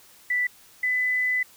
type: tone pair in turn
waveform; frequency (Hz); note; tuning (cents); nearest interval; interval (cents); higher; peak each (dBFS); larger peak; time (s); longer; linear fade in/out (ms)
sine; 1977 / 2003; B6 / B6; +1 / +24; unison; 23; second; -21; neither; 0.3-0.47 / 0.83-1.43; second; 5
effects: white hiss -53 dBFS RMS until 1.56 s